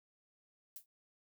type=noise with exponential decay; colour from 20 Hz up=violet; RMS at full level=-43 dBFS; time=0.76-0.86 s; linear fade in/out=2 ms; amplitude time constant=21 ms; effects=none